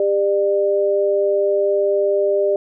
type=tone pair together; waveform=sine; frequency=399.2 / 598.1 Hz; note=G4 / D5; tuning=+32 / +31 cents; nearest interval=perfect fifth; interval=699 cents; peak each=-17 dBFS; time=0-2.56 s; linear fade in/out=2 ms; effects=none